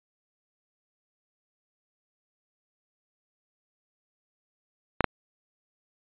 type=clicks; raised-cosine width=0.5 ms; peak=-5 dBFS; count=2; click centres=5.007 / 5.043 s; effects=resampled to 8000 Hz

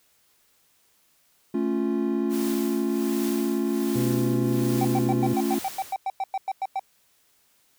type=chord; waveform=triangle; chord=A augmented; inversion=none; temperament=equal; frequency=220 / 277.2 / 349.2 Hz; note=A3 / C#4 / E#4; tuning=0 / 0 / 0 cents; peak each=-25 dBFS; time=1.54-5.59 s; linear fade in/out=5 ms
type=noise with tremolo; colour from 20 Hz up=white; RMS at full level=-36 dBFS; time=2.29-5.97 s; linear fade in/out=50 ms; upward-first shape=triangle; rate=1.3 Hz; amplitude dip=75%
type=harmonic tone; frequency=126.1 Hz; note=B2; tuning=36 cents sharp; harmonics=1 / 2 / 3 / 4; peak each=-26 / -32 / -36 / -38 dBFS; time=3.95-5.34 s; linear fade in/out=10 ms
type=tone bursts; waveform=triangle; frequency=773 Hz; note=G5; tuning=24 cents flat; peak=-22 dBFS; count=15; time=4.81-6.795 s; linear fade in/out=2 ms; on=39 ms; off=100 ms
effects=white hiss -64 dBFS RMS until 7.78 s

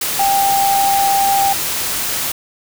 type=tone in noise; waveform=sine; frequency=791 Hz; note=G5; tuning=15 cents sharp; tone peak=-12 dBFS; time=0.19-1.53 s; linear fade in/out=5 ms; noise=white; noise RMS=-20 dBFS; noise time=0.01-2.32 s; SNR=+5 dB; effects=none

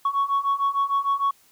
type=beating tone pair; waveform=sine; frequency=1108.7 / 1115.3 Hz; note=C#6 / C#6; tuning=0 / +10 cents; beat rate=6.6 Hz; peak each=-23 / -21 dBFS; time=0.05-1.31 s; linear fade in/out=5 ms; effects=tanh soft clip ceiling -16 dBFS + white hiss -58 dBFS RMS until 1.51 s

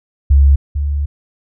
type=tone pair in turn; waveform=sine; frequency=69.6 / 71.97 Hz; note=C#2 / D2; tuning=+8 / -34 cents; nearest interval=minor second; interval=58 cents; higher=second; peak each=-5 / -14 dBFS; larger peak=first; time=0.3-0.56 / 0.75-1.06 s; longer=second; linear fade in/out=10 ms; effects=none

